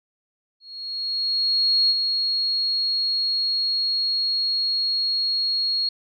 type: tone with ADSR envelope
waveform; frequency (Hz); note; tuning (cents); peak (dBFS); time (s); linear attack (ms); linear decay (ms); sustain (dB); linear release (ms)
sine; 4300; C8; +47; -15; 0.6-5.89; 1300; 35; -5; 5
effects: none